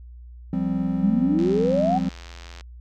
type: chord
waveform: triangle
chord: F suspended second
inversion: none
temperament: equal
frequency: 174.61 / 196 / 261.6 Hz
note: F3 / G3 / C4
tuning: 0 / 0 / 0 cents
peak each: -24 dBFS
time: 0.53-2.09 s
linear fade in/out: 2 ms
type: exponential sweep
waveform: sine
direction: up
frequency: 188.1 to 785 Hz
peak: -19 dBFS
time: 1.02-1.99 s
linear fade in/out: 20 ms
type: click train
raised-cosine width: 0.2 ms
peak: -24 dBFS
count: 105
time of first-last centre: 1.39-2.609 s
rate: 85.3 Hz
effects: added 60 Hz sine -39 dBFS peak until 2.8 s